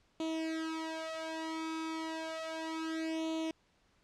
sawtooth tone with flanger, 321.4 Hz, E4, 44 cents flat, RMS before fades -38 dBFS, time 0.2-3.51 s, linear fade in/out 2 ms, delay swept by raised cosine 0.29 to 2.29 ms, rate 0.32 Hz, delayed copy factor +0.95, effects pink hiss -71 dBFS RMS until 4.03 s + low-pass 6000 Hz 12 dB/octave

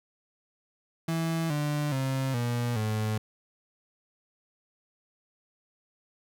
35% pulse tone with pitch steps, 164.1 / 147.9 / 133.29 / 120.13 / 108.27 Hz, E3 / D3 / C3 / B2 / A2, -8 / +13 / +32 / -47 / -27 cents, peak -25 dBFS, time 1.08-3.18 s, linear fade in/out 5 ms, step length 420 ms, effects none

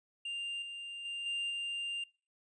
triangle tone with level steps, 2794 Hz, F7, in tune, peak -35 / -40 / -36 / -32 / -34 dBFS, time 0.25-2.04 s, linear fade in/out 5 ms, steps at 0.62 / 1.05 / 1.26 / 1.5 s, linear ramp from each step 2 ms, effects noise-tail reverb RT60 0.4 s tail -25 dB re dry + resampled to 22050 Hz

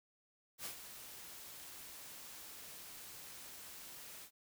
white noise with ADSR envelope, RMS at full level -43 dBFS, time 0.58-4.31 s, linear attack 72 ms, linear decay 94 ms, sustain -9 dB, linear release 81 ms, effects none

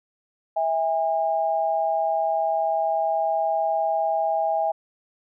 sine tone pair together, 652.4 / 812 Hz, E5 / G#5, -18 / -39 cents, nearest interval major third, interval 379 cents, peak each -23 dBFS, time 0.56-4.72 s, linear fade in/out 10 ms, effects none

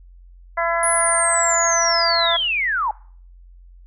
harmonic tone, 336.8 Hz, E4, 37 cents sharp, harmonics 2 / 3 / 4 / 5 / 6, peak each -22 / -24 / -25 / -26 / -27 dBFS, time 0.57-2.37 s, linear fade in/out 10 ms
sine linear sweep, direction down, 10460 to 801 Hz, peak -18 dBFS, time 0.83-2.91 s, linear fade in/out 2 ms
effects noise-tail reverb RT60 0.5 s tail -23 dB re dry + added 44 Hz sine -42 dBFS peak until 3.86 s

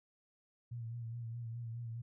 sine tone with vibrato, 116.54 Hz, A#2, in tune, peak -40 dBFS, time 0.71-2.02 s, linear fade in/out 10 ms, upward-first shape sine, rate 4.8 Hz, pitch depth 47 cents each way, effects none

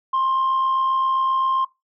sine tone with amplitude modulation, 1057 Hz, C6, 17 cents sharp, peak -14 dBFS, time 0.13-1.65 s, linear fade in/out 10 ms, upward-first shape sine, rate 67.6 Hz, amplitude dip 35%, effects noise-tail reverb RT60 0.2 s tail -19 dB re dry + tanh soft clip ceiling -15 dBFS

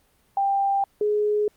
sine tone pair in turn, 791 / 419 Hz, G5 / G#4, +15 / +15 cents, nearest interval major seventh, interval 1100 cents, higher first, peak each -19 dBFS, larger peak neither, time 0.37-0.84 / 1.01-1.48 s, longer neither, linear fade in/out 2 ms, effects pink hiss -63 dBFS RMS until 1.56 s + Opus 32 kbps

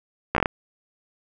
slowing click train, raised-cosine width 0.5 ms, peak -5 dBFS, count 6, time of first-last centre 0.35-0.458 s, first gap 14 ms, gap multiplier 1.22, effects none

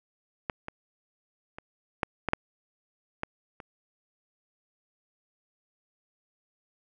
clicks, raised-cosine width 0.5 ms, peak -14 / -21 / -25 / -10 / -12 / -7 / -15 / -27 dBFS, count 8, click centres 0.498 / 0.684 / 1.585 / 2.032 / 2.287 / 2.334 / 3.234 / 3.602 s, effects none

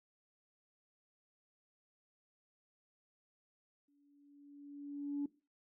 sine tone with exponential growth, 286.1 Hz, D4, 45 cents flat, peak -32 dBFS, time 3.88-5.26 s, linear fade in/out 5 ms, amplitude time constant 300 ms, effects noise-tail reverb RT60 0.3 s tail -19 dB re dry + tanh soft clip ceiling -30 dBFS

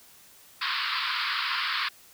pink band-pass noise, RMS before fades -29 dBFS, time 0.61-1.89 s, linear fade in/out 10 ms, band 1000 to 4900 Hz, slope 96 dB/octave, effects white hiss -54 dBFS RMS until 2.13 s

